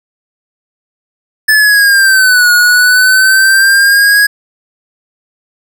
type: exponential two-way sweep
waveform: square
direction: down then up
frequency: 1747 to 1445 to 1663 Hz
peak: -5 dBFS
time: 1.48-4.27 s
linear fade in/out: 10 ms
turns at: 2.52 s
effects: none